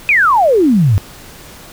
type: exponential sweep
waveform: sine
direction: down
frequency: 2556 to 89.9 Hz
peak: -7 dBFS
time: 0.09-0.98 s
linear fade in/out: 0 ms
effects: pink hiss -36 dBFS RMS until 1.72 s